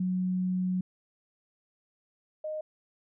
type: tone pair in turn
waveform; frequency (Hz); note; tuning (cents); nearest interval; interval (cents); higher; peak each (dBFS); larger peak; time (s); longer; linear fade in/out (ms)
sine; 183.7 / 617.9; F#3 / D#5; -12 / -12; octave + major sixth; 2100; second; -26 / -32; first; 0-0.81 / 2.44-2.61; first; 5
effects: none